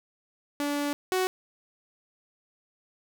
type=tone pair in turn; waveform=sawtooth; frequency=288.9 / 371.7 Hz; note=D4 / F#4; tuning=-28 / +8 cents; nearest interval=major third; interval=436 cents; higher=second; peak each=-23 / -20 dBFS; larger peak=second; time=0.6-0.93 / 1.12-1.27 s; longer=first; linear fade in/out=0 ms; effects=none